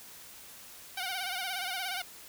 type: tone with vibrato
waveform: 10% pulse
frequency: 744 Hz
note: F#5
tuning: 9 cents sharp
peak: -25 dBFS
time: 0.97-2.02 s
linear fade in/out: 5 ms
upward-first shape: sine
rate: 17 Hz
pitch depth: 83 cents each way
effects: white hiss -50 dBFS RMS until 2.28 s